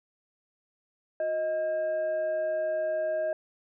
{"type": "tone with frequency modulation", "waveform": "sine", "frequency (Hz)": 627, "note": "D#5", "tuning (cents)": 13, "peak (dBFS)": -26, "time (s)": [1.2, 3.33], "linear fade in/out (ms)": 2, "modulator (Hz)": 987, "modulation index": 0.32, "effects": []}